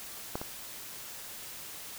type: clicks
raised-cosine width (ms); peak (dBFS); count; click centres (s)
1; -18 / -23; 2; 0.355 / 0.415
effects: white hiss -44 dBFS RMS until 1.98 s